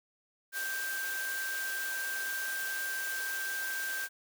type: tone in noise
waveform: sine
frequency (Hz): 1574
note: G6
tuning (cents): +7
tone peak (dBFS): -34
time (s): 0.52-4.09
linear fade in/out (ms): 50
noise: white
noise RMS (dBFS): -40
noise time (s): 0.52-4.09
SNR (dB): +3
effects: high-pass 400 Hz 12 dB/octave